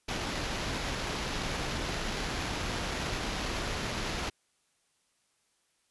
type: noise with sample-and-hold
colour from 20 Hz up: pink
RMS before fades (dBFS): -34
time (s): 0.08-4.3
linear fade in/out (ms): 10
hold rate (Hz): 8820
effects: white hiss -73 dBFS RMS until 5.9 s + resampled to 24000 Hz